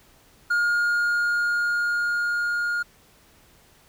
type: tone with level ramp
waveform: triangle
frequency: 1422 Hz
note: F6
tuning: 31 cents sharp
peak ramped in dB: -17 to -21 dBFS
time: 0.5-2.83 s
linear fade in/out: 10 ms
effects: pink hiss -56 dBFS RMS until 3.88 s